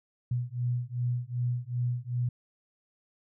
sine beating tone pair, 121.2 / 123.8 Hz, B2 / B2, -32 / +5 cents, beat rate 2.6 Hz, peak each -31 dBFS, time 0.31-2.29 s, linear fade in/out 5 ms, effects none

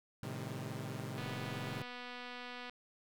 sawtooth chord, A half-diminished seventh, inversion none, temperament equal with one note detuned, 110 / 130.81 / 155.56 / 200.2 Hz, A2 / C3 / Eb3 / G3, 0 / 0 / 0 / +37 cents, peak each -42 / -40 / -43 / -45 dBFS, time 0.23-1.82 s, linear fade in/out 0 ms
click train, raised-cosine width 0.3 ms, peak -31 dBFS, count 374, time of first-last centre 1.18-2.696 s, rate 246 Hz
effects none

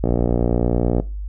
click train, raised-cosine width 2 ms, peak -5 dBFS, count 58, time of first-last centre 0.04-1 s, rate 59.4 Hz, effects noise-tail reverb RT60 0.3 s tail -20 dB re dry + added 50 Hz sine -25 dBFS peak until 1.28 s

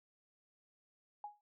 sine tone with exponential decay, 830.6 Hz, G#5, in tune, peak -39 dBFS, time 1.24-1.41 s, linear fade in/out 2 ms, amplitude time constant 35 ms, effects none

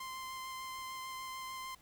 sawtooth tone with vibrato, 1043 Hz, C6, 6 cents flat, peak -38 dBFS, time 0-1.75 s, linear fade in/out 5 ms, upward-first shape sine, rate 6.7 Hz, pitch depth 11 cents each way, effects pink hiss -64 dBFS RMS until 1.81 s

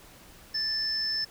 sine tone pair together, 1760 / 5274 Hz, A6 / E8, 0 / 0 cents, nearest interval octave + perfect fifth, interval 1900 cents, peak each -37 / -27 dBFS, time 0.54-1.25 s, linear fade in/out 10 ms, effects pink hiss -52 dBFS RMS until 1.3 s

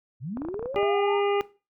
sine linear sweep, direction up, 105.6 to 950 Hz, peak -30 dBFS, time 0.2-1.21 s, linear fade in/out 50 ms
clicks, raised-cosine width 1 ms, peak -23 dBFS, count 11, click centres 0.372 / 0.419 / 0.45 / 0.486 / 0.543 / 0.594 / 0.627 / 0.658 / 0.745 / 0.782 / 0.83 s
harmonic tone, 404.5 Hz, G#4, 46 cents flat, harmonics 1 / 2 / 3 / 5 / 6 / 7, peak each -23 / -29 / -33 / -37 / -39 / -40 dBFS, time 0.76-1.41 s, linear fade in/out 0 ms
effects noise-tail reverb RT60 0.3 s tail -17 dB re dry

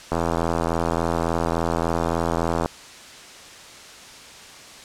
click train, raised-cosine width 1 ms, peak -8 dBFS, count 213, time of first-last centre 0.12-2.659 s, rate 83.5 Hz, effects white hiss -42 dBFS RMS until 4.84 s + low-pass 7000 Hz 12 dB/octave

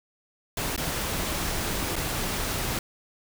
pink noise with dropouts, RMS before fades -29 dBFS, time 0.57-2.79 s, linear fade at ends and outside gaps 2 ms, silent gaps 0.763-0.777 / 1.957-1.963 s, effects none

